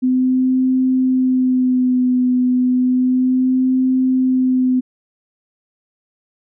sine tone with vibrato, 254.7 Hz, C4, 46 cents flat, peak -12 dBFS, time 0.02-4.81 s, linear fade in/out 20 ms, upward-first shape sine, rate 0.32 Hz, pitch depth 26 cents each way, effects none

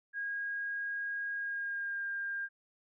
sine tone with pitch glide, 1635 to 1603.2 Hz, G#6 to G6, -28 to +38 cents, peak -34 dBFS, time 0.13-2.49 s, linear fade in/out 50 ms, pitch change -34 cents, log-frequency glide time 1.34-2.06 s, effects none

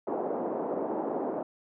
pink band-pass noise, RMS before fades -32 dBFS, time 0.07-1.43 s, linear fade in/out 5 ms, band 270 to 820 Hz, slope 24 dB/octave, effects none

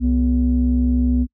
sine tone pair together, 65.4 / 246.9 Hz, C2 / B3, 0 / 0 cents, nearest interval octave + major seventh, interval 2300 cents, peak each -16 dBFS, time 0-1.27 s, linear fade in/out 50 ms, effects noise-tail reverb RT60 0.1 s tail -26 dB re dry + tanh soft clip ceiling -8 dBFS

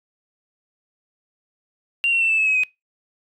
sine tone with pitch steps, 2769 / 2725 / 2681 / 2638 / 2596 / 2554 / 2513 Hz, F7 / F7 / E7 / E7 / E7 / D#7 / D#7, -15 / -43 / +29 / +1 / -27 / +45 / +17 cents, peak -15 dBFS, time 2.04-2.635 s, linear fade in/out 0 ms, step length 85 ms, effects noise-tail reverb RT60 0.2 s tail -24 dB re dry + tanh soft clip ceiling -11 dBFS

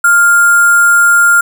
sine tone with sample-and-hold, 1400 Hz, F6, 4 cents sharp, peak -4 dBFS, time 0.04-1.41 s, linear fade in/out 5 ms, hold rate 8820 Hz, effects none

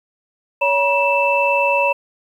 sine tone cluster, 561 / 958 / 2651 Hz, C#5 / A#5 / E7, +21 / +47 / +9 cents, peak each -18 dBFS, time 0.61-1.93 s, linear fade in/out 10 ms, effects 8-bit

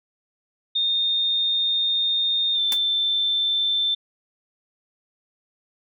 sine tone with pitch glide, 3657 to 3549 Hz, A#7 to A7, -34 to +14 cents, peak -19 dBFS, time 0.75-3.95 s, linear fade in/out 10 ms, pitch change -52 cents, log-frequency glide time 2.54-2.6 s
white noise with exponential decay, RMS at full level -24 dBFS, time 2.72-2.8 s, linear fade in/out 1 ms, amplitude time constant 16 ms
effects none

